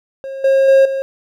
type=tone with level steps; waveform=triangle; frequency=539 Hz; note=C#5; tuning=49 cents flat; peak=-22 / -7 / -4 / -15 dBFS; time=0.24-1.02 s; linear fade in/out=0 ms; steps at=0.44 / 0.68 / 0.85 s; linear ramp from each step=5 ms; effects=none